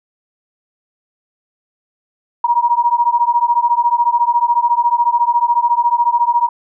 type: beating tone pair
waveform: sine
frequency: 945 / 959 Hz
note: A#5 / A#5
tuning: +23 / +49 cents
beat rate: 14 Hz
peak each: -14 dBFS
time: 2.44-6.49 s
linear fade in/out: 5 ms
effects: none

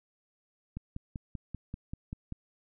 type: click train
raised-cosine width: 5 ms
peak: -25 dBFS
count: 9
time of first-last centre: 0.77-2.323 s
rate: 5.15 Hz
effects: none

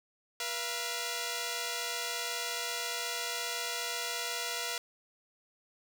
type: tone pair together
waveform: 5% pulse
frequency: 481.5 / 681 Hz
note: B4 / F5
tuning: -44 / -44 cents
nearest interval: tritone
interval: 600 cents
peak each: -25 dBFS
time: 0.4-4.78 s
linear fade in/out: 2 ms
effects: none

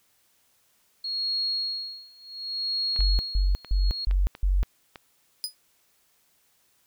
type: tone with tremolo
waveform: sine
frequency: 4300 Hz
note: C8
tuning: 47 cents sharp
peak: -24 dBFS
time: 1.04-4.05 s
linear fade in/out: 5 ms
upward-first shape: sine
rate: 0.68 Hz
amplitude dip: 95%
type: clicks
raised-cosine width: 0.3 ms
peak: -24 dBFS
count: 7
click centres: 2.962 / 3.006 / 3.647 / 4.111 / 4.351 / 4.634 / 4.958 s
type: tone bursts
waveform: sine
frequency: 46.83 Hz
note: F#1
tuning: 22 cents sharp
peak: -19 dBFS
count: 5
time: 2.99-4.63 s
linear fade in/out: 0 ms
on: 200 ms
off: 160 ms
type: tone with exponential decay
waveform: sawtooth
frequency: 4978 Hz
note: D#8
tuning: in tune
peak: -21 dBFS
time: 5.44-5.55 s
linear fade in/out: 0 ms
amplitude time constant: 22 ms
effects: white hiss -66 dBFS RMS until 6.86 s

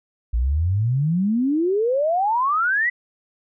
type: exponential sweep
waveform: sine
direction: up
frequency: 55 to 2012 Hz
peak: -17 dBFS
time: 0.33-2.9 s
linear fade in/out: 10 ms
effects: none

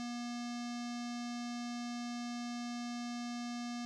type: tone with low-pass filter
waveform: square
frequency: 240 Hz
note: B3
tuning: 49 cents flat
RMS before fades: -41 dBFS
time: 0-3.85 s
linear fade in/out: 0 ms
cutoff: 5800 Hz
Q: 2.6
effects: none

